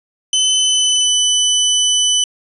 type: tone with pitch glide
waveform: 25% pulse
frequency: 3033 to 3000 Hz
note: F#7 to F#7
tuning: +42 to +23 cents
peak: -8 dBFS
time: 0.33-2.24 s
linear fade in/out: 2 ms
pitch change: -19 cents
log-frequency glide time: 0.53-1.09 s
effects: resampled to 24000 Hz